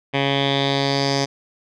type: tone with low-pass filter sweep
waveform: 10% pulse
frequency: 138.59 Hz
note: C#3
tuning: in tune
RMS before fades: -20 dBFS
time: 0.13-1.26 s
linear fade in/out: 20 ms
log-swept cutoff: 2800 to 5500 Hz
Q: 4.7
effects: none